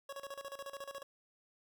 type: tone with tremolo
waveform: 25% pulse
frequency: 554.4 Hz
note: C#5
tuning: in tune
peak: -38 dBFS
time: 0.09-1.03 s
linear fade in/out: 5 ms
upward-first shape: square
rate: 14 Hz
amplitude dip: 80%
effects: none